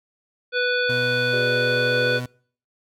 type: harmonic tone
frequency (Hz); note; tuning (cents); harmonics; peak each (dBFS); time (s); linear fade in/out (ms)
493.9; B4; 0; 1 / 3 / 5 / 7 / 9; -23 / -22 / -29 / -30 / -33; 0.52-2.21; 50
type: tone with pitch glide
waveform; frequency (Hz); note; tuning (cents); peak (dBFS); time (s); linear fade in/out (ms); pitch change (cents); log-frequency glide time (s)
30% pulse; 123.47 to 124.33; B2 to B2; 0 to +12; -25; 0.89-2.26; 5; +12; 1.79-1.9
type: chord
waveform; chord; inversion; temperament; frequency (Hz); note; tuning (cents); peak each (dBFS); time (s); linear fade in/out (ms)
triangle; G# half-diminished seventh; third; equal; 370 / 415.3 / 493.9 / 587.3; F#4 / G#4 / B4 / D5; 0 / 0 / 0 / 0; -31; 1.32-2.2; 20
effects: noise-tail reverb RT60 0.5 s tail -25 dB re dry